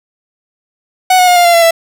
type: tone with pitch steps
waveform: 45% pulse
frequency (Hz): 742 / 728.4 / 715.1 / 702 / 689.1 / 676.5 / 664.1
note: F#5 / F#5 / F5 / F5 / F5 / E5 / E5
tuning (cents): +5 / -27 / +41 / +9 / -23 / +45 / +13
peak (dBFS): -5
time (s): 1.1-1.709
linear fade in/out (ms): 5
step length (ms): 87
effects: none